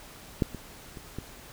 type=clicks; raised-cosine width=3 ms; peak=-10 / -24 / -29 / -22 dBFS; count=4; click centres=0.422 / 0.547 / 0.972 / 1.186 s; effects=pink hiss -48 dBFS RMS until 1.52 s